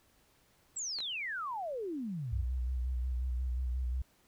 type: exponential sweep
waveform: sine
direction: down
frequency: 7902 to 78.7 Hz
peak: -35 dBFS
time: 0.76-2.44 s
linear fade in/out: 10 ms
type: clicks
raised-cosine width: 0.2 ms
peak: -28 dBFS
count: 2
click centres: 0.987 / 1.004 s
type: tone with vibrato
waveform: sine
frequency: 62.6 Hz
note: B1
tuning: 24 cents sharp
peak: -31 dBFS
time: 2.32-4.02 s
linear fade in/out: 5 ms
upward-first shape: square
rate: 5.6 Hz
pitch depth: 40 cents each way
effects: pink hiss -68 dBFS RMS until 4.27 s